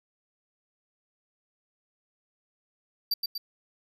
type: tone with echo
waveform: square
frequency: 4661 Hz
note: D8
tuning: 14 cents flat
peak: -24 dBFS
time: 3.11-3.14 s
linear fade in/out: 5 ms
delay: 120 ms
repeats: 2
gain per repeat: -4 dB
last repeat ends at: 3.38 s
effects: none